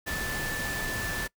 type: tone in noise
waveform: sine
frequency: 1755 Hz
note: A6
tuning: 5 cents flat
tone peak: -33 dBFS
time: 0.06-1.28 s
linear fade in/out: 20 ms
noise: pink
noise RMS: -34 dBFS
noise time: 0.06-1.28 s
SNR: -2 dB
effects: noise-tail reverb RT60 0.1 s tail -22 dB re dry